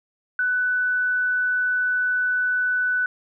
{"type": "tone", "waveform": "sine", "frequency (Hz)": 1493, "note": "F#6", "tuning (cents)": 15, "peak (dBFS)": -19, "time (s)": [0.39, 3.06], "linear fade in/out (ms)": 2, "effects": []}